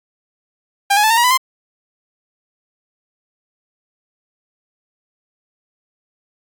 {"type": "tone with pitch steps", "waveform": "sawtooth", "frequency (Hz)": [799, 835.3, 873.3, 913.1, 954.6, 998, 1043.4], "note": ["G5", "G#5", "A5", "A#5", "A#5", "B5", "C6"], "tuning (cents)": [33, 10, -13, -36, 41, 18, -5], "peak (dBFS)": -7, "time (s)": [0.9, 1.376], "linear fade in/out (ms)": 10, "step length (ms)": 68, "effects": ["AAC 64 kbps"]}